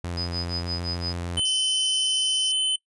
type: tone with vibrato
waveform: sawtooth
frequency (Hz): 86.8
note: F2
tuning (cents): -10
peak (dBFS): -25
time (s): 0.04-1.4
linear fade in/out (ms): 0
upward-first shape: sine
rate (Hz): 6.6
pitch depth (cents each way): 12
type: tone with tremolo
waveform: sine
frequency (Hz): 4994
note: D#8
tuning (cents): +6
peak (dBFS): -26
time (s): 0.17-1.13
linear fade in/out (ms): 5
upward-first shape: sine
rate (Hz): 5.8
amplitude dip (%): 100
type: tone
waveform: square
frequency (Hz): 3047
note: G7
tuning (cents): -50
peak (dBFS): -22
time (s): 1.37-2.76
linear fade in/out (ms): 5
type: band-pass noise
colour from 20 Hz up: pink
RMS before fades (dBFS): -36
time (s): 1.45-2.52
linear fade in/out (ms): 5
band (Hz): 5100 to 5900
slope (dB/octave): 96
effects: noise-tail reverb RT60 0.1 s tail -20 dB re dry + resampled to 24000 Hz